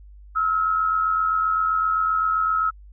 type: tone pair together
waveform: sine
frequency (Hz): 1295 / 1382.7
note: E6 / F6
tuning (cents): -31 / -18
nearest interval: minor second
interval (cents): 113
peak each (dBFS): -19 / -27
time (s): 0.35-2.71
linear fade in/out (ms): 20
effects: added 50 Hz sine -42 dBFS peak until 2.92 s